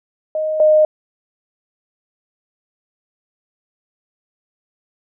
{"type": "tone pair in turn", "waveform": "sine", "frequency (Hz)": [622.3, 616.2], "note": ["D#5", "D#5"], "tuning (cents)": [0, -17], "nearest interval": "unison", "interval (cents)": 17, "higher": "first", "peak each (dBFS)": [-17, -8], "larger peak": "second", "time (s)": [[0.35, 0.6], [0.6, 0.85]], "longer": "neither", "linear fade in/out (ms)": 2, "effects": []}